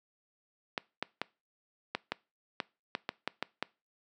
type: clicks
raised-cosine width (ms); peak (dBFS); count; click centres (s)
0.3; -15; 11; 0.778 / 1.026 / 1.216 / 1.95 / 2.12 / 2.602 / 2.951 / 3.091 / 3.276 / 3.426 / 3.626
effects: noise-tail reverb RT60 0.3 s tail -23 dB re dry + high-pass 200 Hz 12 dB/octave